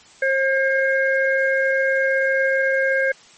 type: harmonic tone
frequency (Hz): 536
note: C5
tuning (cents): +42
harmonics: 1 / 3 / 4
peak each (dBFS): -19 / -19 / -27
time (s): 0.22-3.12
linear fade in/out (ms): 5
effects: white hiss -48 dBFS RMS until 3.37 s + MP3 32 kbps